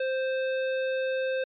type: tone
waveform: square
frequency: 523.3 Hz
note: C5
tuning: in tune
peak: -27 dBFS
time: 0-1.44 s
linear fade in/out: 5 ms
effects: resampled to 8000 Hz